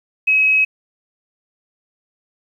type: tone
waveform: sine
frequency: 2554 Hz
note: D#7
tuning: 45 cents sharp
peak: -11 dBFS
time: 0.27-0.65 s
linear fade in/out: 10 ms
effects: 8-bit